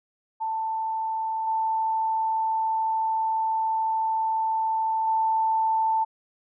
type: tone with level steps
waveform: sine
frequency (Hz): 887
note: A5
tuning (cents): +14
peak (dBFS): -25 / -22 / -20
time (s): 0.4-6.05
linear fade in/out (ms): 20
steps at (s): 1.47 / 5.07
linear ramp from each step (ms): 5
effects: none